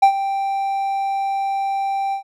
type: tone with ADSR envelope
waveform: triangle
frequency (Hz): 785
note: G5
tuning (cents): +2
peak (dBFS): -4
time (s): 0.02-2.23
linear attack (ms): 12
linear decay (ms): 85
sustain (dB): -13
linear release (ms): 100
effects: none